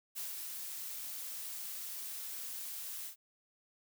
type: noise with ADSR envelope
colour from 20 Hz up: blue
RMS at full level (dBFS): -40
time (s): 0.15-3.16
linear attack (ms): 29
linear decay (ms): 170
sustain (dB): -3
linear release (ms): 100
effects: none